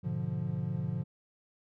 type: chord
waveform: triangle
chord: G# diminished seventh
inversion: none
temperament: equal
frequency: 103.83 / 123.47 / 146.83 / 174.61 Hz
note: G#2 / B2 / D3 / F3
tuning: 0 / 0 / 0 / 0 cents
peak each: -37 / -35 / -34 / -34 dBFS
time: 0.03-1.04 s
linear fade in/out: 20 ms
effects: none